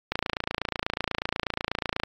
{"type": "click train", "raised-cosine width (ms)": 0.3, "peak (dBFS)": -10, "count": 55, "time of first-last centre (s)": [0.12, 2.035], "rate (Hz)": 28.2, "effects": ["AAC 64 kbps"]}